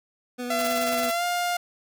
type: tone with vibrato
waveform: 25% pulse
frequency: 246.2 Hz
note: B3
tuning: 5 cents flat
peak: -26 dBFS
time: 0.38-1.11 s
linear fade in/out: 20 ms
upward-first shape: sine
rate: 9.7 Hz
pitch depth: 15 cents each way
type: tone with pitch glide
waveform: sawtooth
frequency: 676 to 705.1 Hz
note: E5 to F5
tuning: +43 to +16 cents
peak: -20 dBFS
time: 0.5-1.57 s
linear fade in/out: 5 ms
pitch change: +73 cents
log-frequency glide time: 1.11-1.24 s
type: noise bursts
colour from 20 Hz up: white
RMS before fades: -34 dBFS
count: 10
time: 0.59-1.114 s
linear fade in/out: 0 ms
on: 29 ms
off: 26 ms
effects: none